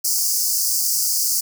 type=high-pass noise; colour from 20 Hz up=pink; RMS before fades=-20 dBFS; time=0.04-1.41 s; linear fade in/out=10 ms; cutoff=4700 Hz; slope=96 dB/octave; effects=none

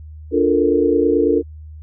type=chord; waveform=sine; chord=Bb major seventh; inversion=first; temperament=just; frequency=291.4 / 349.6 / 437 / 466.2 Hz; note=D4 / F4 / A4 / Bb4; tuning=-13 / +2 / -12 / 0 cents; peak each=-18 dBFS; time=0.31-1.43 s; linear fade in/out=50 ms; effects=added 77 Hz sine -33 dBFS peak until 1.82 s

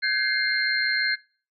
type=tone cluster; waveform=sine; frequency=1543 / 1669 / 2106 / 4191 Hz; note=G6 / G#6 / C7 / C8; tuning=-28 / +8 / +11 / +2 cents; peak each=-27 dBFS; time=0.02-1.16 s; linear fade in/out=20 ms; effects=noise-tail reverb RT60 0.4 s tail -21 dB re dry

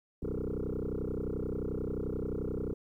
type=tone with frequency modulation; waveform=sine; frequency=241.7 Hz; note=B3; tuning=37 cents flat; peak=-30 dBFS; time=0.22-2.74 s; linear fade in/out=10 ms; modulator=31.4 Hz; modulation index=7.3; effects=tanh soft clip ceiling -30 dBFS + 12-bit

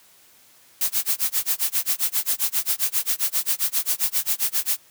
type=noise with tremolo; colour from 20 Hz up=blue; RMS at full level=-20 dBFS; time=0.81-4.77 s; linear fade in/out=2 ms; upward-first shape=sine; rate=7.5 Hz; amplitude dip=100%; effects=white hiss -54 dBFS RMS until 4.9 s + high-pass 60 Hz 12 dB/octave

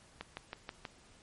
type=click train; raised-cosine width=0.3 ms; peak=-24 dBFS; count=5; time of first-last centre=0.21-0.852 s; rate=6.23 Hz; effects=pink hiss -61 dBFS RMS until 1.22 s + MP3 48 kbps

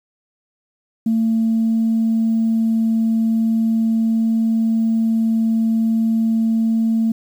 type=tone; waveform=sine; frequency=224.9 Hz; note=A3; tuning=38 cents sharp; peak=-13 dBFS; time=1.06-7.12 s; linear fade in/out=5 ms; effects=tanh soft clip ceiling -10 dBFS + 8-bit

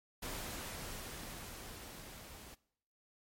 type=noise with level ramp; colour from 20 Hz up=pink; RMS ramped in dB=-42 to -53 dBFS; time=0.22-2.55 s; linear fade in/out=10 ms; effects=noise-tail reverb RT60 0.7 s tail -22 dB re dry + MP3 64 kbps

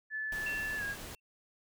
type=tone with pitch glide; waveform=sine; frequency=1737 to 1639.5 Hz; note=A6 to G#6; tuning=-23 to -23 cents; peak=-34 dBFS; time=0.1-0.96 s; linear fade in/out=50 ms; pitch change=-100 cents; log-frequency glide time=0.77-0.83 s
type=noise; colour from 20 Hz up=pink; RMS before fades=-45 dBFS; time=0.32-1.15 s; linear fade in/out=2 ms
type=tone with exponential decay; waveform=sine; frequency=2700 Hz; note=E7; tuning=41 cents sharp; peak=-35 dBFS; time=0.46-1.2 s; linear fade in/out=5 ms; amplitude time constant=160 ms
effects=none

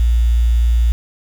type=tone with quantisation; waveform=sine; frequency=58.27 Hz; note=A#1; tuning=in tune; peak=-10 dBFS; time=0-0.92 s; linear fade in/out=0 ms; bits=6; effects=none

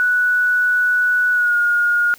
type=tone with pitch glide; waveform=sine; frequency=1476 to 1430.7 Hz; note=F#6 to F6; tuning=-5 to +41 cents; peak=-13 dBFS; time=0-2.14 s; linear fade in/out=0 ms; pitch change=-54 cents; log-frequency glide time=1.32-1.57 s; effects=white hiss -45 dBFS RMS until 2.18 s

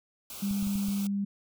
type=band-stop noise; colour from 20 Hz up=white; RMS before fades=-42 dBFS; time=0.3-1.07 s; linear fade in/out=2 ms; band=1500 to 2200 Hz; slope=96 dB/octave
type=tone; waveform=sine; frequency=200 Hz; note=G3; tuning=35 cents sharp; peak=-27 dBFS; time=0.42-1.25 s; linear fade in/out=10 ms
type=clicks; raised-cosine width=5 ms; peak=-29 dBFS; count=5; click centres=0.511 / 0.627 / 0.67 / 0.756 / 0.885 s
effects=none

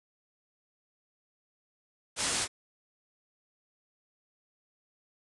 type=low-pass noise; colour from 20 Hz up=white; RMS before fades=-31 dBFS; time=2.16-2.48 s; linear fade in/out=50 ms; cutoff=10000 Hz; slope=96 dB/octave; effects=none

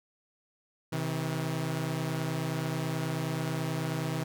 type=tone pair together; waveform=sawtooth; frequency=130.81 / 160.14 Hz; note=C3 / E3; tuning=0 / -50 cents; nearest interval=major third; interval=350 cents; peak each=-30 / -28 dBFS; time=0.92-4.24 s; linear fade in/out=10 ms; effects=none

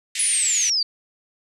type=band-pass noise; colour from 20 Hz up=pink; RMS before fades=-28 dBFS; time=0.15-0.7 s; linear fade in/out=5 ms; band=2000 to 9800 Hz; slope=48 dB/octave
type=linear sweep; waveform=sine; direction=down; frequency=10100 to 4532 Hz; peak=-18 dBFS; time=0.19-0.83 s; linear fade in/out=5 ms
effects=none

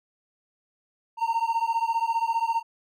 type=beating tone pair; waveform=triangle; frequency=909 / 924 Hz; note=A#5 / A#5; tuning=-44 / -16 cents; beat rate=15 Hz; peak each=-24 dBFS; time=1.17-2.63 s; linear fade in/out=50 ms; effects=none

